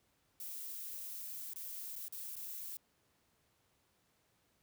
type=noise with dropouts; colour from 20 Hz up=violet; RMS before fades=-45 dBFS; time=0.4-2.77 s; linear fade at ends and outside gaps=2 ms; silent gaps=1.536-1.559 / 1.956-1.961 / 2.083-2.124 / 2.356-2.365 s; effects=pink hiss -75 dBFS RMS until 4.62 s + high-pass 60 Hz 12 dB/octave